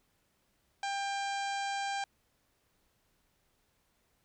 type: harmonic tone with a mistuned harmonic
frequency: 795 Hz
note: G5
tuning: 24 cents sharp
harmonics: 1 / 2 / 3 / 4 / 5 / 6 / 7 / 8 / 9 / 10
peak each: -34 / -40 / -44 / -46 / -48 / -50 / -51 / -52 / -53 / -54 dBFS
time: 0.83-2.04 s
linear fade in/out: 2 ms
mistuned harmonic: 6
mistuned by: -24 cents
effects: pink hiss -74 dBFS RMS until 4.24 s